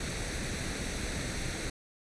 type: noise with comb filter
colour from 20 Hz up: pink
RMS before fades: -35 dBFS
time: 0-1.7 s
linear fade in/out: 5 ms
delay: 0.49 ms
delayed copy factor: +0.55
effects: resampled to 22050 Hz